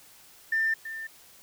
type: tone with echo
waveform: sine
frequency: 1792 Hz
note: A6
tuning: 31 cents sharp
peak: -22 dBFS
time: 0.52-0.74 s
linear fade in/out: 5 ms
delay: 330 ms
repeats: 1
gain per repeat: -12 dB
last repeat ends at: 1.07 s
effects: tanh soft clip ceiling -18 dBFS + white hiss -54 dBFS RMS until 1.42 s